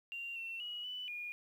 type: tone with pitch steps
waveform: sine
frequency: 2770 / 2706 / 2912 / 2986 / 2434 Hz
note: F7 / E7 / F#7 / F#7 / D#7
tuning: -15 / +45 / -28 / +15 / -39 cents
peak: -40 dBFS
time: 0.12-1.32 s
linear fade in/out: 0 ms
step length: 240 ms
effects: 11-bit